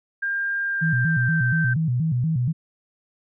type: tone with pitch glide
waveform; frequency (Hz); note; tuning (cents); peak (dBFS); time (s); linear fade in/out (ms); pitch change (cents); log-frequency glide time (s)
sine; 1601 to 1558.1; G6 to G6; +36 to -11; -22; 0.22-1.74; 10; -47; 0.64-1.49
type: tone with vibrato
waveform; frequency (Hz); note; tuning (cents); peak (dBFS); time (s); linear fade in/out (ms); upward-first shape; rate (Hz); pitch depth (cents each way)
sine; 140.9; C#3; +29; -19; 0.81-2.53; 20; square; 4.2; 230
effects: none